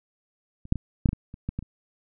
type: clicks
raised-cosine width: 5 ms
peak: -30 / -7 / -18 / -7 / -10 / -18 / -27 / -16 / -17 / -28 dBFS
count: 10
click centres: 0.654 / 0.724 / 0.757 / 1.058 / 1.09 / 1.131 / 1.341 / 1.49 / 1.59 / 1.626 s
effects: none